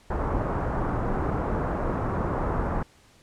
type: low-pass noise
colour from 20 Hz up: pink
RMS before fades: -27 dBFS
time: 0.1-2.83 s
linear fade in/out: 5 ms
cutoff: 1300 Hz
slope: 24 dB/octave
effects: pink hiss -57 dBFS RMS until 3.22 s + low-pass 9000 Hz 12 dB/octave